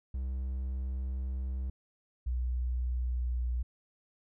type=tone; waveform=triangle; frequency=64.8 Hz; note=C2; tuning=16 cents flat; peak=-30 dBFS; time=0.14-1.7 s; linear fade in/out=5 ms
type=tone with pitch glide; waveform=sine; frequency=61.7 to 60.82 Hz; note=B1 to B1; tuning=-1 to -26 cents; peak=-29 dBFS; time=2.26-3.63 s; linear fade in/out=10 ms; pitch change=-25 cents; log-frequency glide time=2.98-3.44 s
effects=none